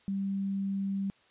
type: tone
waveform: sine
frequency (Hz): 196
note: G3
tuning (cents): 0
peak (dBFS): -29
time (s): 0.08-1.1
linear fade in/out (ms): 0
effects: white hiss -64 dBFS RMS until 1.3 s + resampled to 8000 Hz